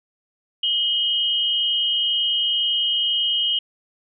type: tone pair together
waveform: sine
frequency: 2907 / 3165 Hz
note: F#7 / G7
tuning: -31 / +16 cents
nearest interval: minor second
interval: 147 cents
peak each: -21 dBFS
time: 0.63-3.59 s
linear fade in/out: 5 ms
effects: none